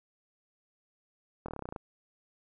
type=slowing click train; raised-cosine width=1 ms; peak=-24 dBFS; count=11; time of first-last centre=1.46-1.762 s; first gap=24 ms; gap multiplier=1.05; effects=none